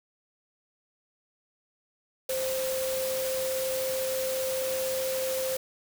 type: tone in noise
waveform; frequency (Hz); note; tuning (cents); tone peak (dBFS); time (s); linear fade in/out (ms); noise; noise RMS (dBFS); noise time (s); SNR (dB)
sine; 523.3; C5; 0; -28; 2.29-5.57; 5; white; -35; 2.29-5.57; +4
effects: none